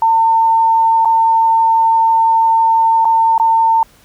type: tone with dropouts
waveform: sine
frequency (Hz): 903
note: A5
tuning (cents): +45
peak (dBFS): -8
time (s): 0.02-3.83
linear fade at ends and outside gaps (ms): 2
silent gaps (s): 1.049-1.055 / 3.047-3.053 / 3.38-3.398
effects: pink hiss -48 dBFS RMS until 4.04 s